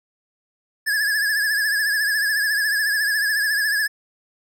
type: tone with vibrato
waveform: square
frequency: 1698 Hz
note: G#6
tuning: 38 cents sharp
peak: -19 dBFS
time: 0.86-3.88 s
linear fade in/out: 20 ms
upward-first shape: triangle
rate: 14 Hz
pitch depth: 87 cents each way
effects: none